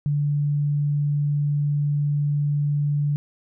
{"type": "tone", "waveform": "sine", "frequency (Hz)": 145.7, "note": "D3", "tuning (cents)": -13, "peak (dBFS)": -19, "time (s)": [0.06, 3.16], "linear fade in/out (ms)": 0, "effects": []}